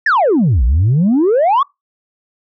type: exponential two-way sweep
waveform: sine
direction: down then up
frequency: 1877 to 54.6 to 1172 Hz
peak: -7 dBFS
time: 0.06-1.63 s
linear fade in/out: 5 ms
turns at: 0.64 s
effects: noise-tail reverb RT60 0.2 s tail -26 dB re dry + tanh soft clip ceiling -7 dBFS